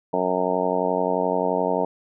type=harmonic tone; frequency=91.5 Hz; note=F#2; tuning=19 cents flat; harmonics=2 / 3 / 4 / 5 / 6 / 7 / 8 / 9 / 10; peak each=-31 / -30 / -32 / -26 / -28 / -26 / -32 / -31 / -28 dBFS; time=0.13-1.85 s; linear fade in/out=5 ms; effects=none